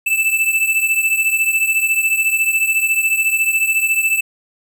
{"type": "beating tone pair", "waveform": "square", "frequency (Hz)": [2637, 2651], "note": ["E7", "E7"], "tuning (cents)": [0, 9], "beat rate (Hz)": 14, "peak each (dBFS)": [-16, -20], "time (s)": [0.06, 4.21], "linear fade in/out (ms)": 10, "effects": []}